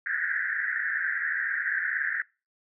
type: band-pass noise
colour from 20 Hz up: white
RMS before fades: -29 dBFS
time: 0.06-2.22 s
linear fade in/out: 2 ms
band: 1500 to 1900 Hz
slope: 96 dB/octave
effects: noise-tail reverb RT60 0.3 s tail -24 dB re dry